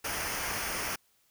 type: noise with comb filter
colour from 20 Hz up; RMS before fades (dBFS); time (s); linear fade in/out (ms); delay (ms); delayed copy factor
pink; -34; 0.04-0.96; 10; 0.26; -0.65
effects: white hiss -69 dBFS RMS until 1.3 s